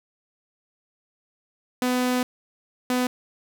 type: tone pair in turn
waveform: sawtooth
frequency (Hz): 250.4 / 250.4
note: B3 / B3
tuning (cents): +24 / +24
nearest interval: unison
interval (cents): 0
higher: neither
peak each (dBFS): -17 / -17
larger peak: neither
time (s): 1.82-2.23 / 2.9-3.07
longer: first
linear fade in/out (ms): 2
effects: none